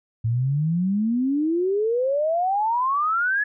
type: exponential sweep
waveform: sine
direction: up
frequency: 110 to 1721 Hz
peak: -19 dBFS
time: 0.24-3.44 s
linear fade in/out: 10 ms
effects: none